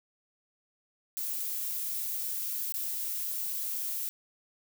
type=noise with dropouts; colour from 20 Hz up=violet; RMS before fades=-34 dBFS; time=1.17-4.09 s; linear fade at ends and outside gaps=0 ms; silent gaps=2.723-2.74 s; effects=none